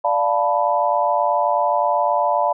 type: chord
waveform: sine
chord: B half-diminished seventh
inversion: first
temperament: equal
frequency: 587.3 / 698.5 / 880 / 987.8 Hz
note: D5 / F5 / A5 / B5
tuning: 0 / 0 / 0 / 0 cents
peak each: -21 dBFS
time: 0.04-2.53 s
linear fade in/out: 10 ms
effects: none